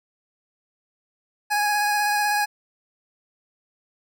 25% pulse tone with vibrato, 830.6 Hz, G#5, in tune, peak -16 dBFS, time 1.5-2.46 s, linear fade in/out 20 ms, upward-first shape sine, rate 16 Hz, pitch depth 16 cents each way, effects none

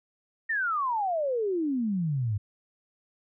sine exponential sweep, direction down, 1864.7 to 98 Hz, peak -25 dBFS, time 0.49-2.38 s, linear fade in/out 10 ms, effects none

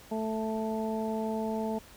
harmonic tone, 220 Hz, A3, in tune, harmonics 1 / 2 / 3 / 4, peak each -32 / -35 / -37 / -38 dBFS, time 0.11-1.79 s, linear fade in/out 10 ms, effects pink hiss -53 dBFS RMS until 1.96 s

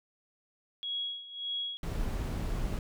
sine tone with tremolo, 3322 Hz, G#7, in tune, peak -31 dBFS, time 0.83-1.77 s, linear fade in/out 0 ms, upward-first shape sine, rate 1.7 Hz, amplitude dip 80%
brown noise, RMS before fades -33 dBFS, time 1.83-2.79 s, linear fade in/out 2 ms
effects none

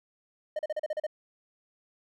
triangle tone bursts, 613 Hz, D#5, 26 cents flat, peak -26 dBFS, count 8, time 0.56-1.067 s, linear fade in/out 5 ms, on 31 ms, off 37 ms, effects none

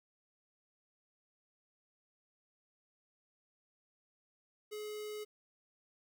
square tone with notch filter, 423.1 Hz, G#4, 32 cents sharp, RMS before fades -43 dBFS, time 4.71-5.25 s, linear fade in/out 20 ms, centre 1000 Hz, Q 0.94, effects 12-bit

